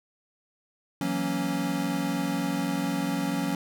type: chord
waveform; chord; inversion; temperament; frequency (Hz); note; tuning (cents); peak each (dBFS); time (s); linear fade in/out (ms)
square; F# dominant seventh; third; equal; 164.81 / 185 / 233.1 / 277.2; E3 / F#3 / A#3 / C#4; 0 / 0 / 0 / 0; -35 / -32 / -35 / -30; 1.01-3.55; 2
effects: none